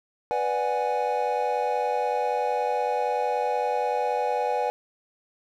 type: chord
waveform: triangle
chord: G# half-diminished seventh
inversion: first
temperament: equal with one note detuned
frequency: 493.9 / 590 / 740 / 830.6 Hz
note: B4 / D5 / F#5 / G#5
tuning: 0 / +8 / 0 / 0 cents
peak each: -26 / -29 / -28 / -25 dBFS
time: 0.31-4.7 s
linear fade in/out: 0 ms
effects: none